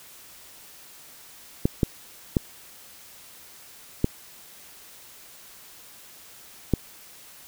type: clicks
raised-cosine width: 3 ms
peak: -6 dBFS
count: 5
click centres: 1.655 / 1.832 / 2.368 / 4.044 / 6.737 s
effects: white hiss -48 dBFS RMS until 7.47 s